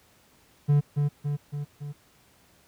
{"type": "tone with echo", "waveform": "triangle", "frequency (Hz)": 145.3, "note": "D3", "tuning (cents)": -18, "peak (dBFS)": -15, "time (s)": [0.68, 0.81], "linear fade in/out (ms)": 20, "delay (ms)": 280, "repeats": 4, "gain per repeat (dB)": -4, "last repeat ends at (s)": 1.93, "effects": ["pink hiss -60 dBFS RMS until 2.67 s", "high-pass 60 Hz 12 dB/octave"]}